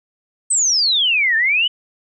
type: exponential two-way sweep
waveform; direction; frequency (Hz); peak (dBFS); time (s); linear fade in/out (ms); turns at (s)
sine; down then up; 8420 to 1755 to 3056; -13; 0.5-1.68; 10; 1.36
effects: none